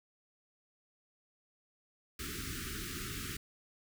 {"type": "band-stop noise", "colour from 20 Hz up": "pink", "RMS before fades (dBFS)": -41, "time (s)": [2.19, 3.37], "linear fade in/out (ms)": 5, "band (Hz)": [420, 1200], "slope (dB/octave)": 96, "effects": []}